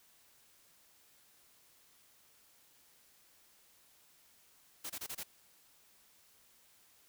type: noise bursts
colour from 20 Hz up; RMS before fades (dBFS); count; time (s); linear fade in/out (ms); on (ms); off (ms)
white; -42; 5; 4.84-5.235; 10; 59; 25
effects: white hiss -66 dBFS RMS until 7.08 s